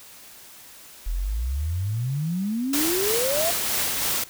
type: exponential sweep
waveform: sine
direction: up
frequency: 38.89 to 698.5 Hz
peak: -23 dBFS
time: 1.06-3.51 s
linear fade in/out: 10 ms
type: noise with tremolo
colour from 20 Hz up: white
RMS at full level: -24 dBFS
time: 2.73-4.24 s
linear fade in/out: 5 ms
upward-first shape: sine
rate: 3.1 Hz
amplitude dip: 25%
effects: white hiss -46 dBFS RMS until 4.29 s